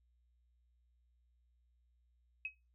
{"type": "tone with exponential decay", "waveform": "sine", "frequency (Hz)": 2549, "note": "D#7", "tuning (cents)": 41, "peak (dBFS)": -34, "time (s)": [2.45, 2.55], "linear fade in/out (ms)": 2, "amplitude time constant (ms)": 20, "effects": ["noise-tail reverb RT60 0.3 s tail -25 dB re dry", "added 60 Hz sine -70 dBFS peak until 2.74 s"]}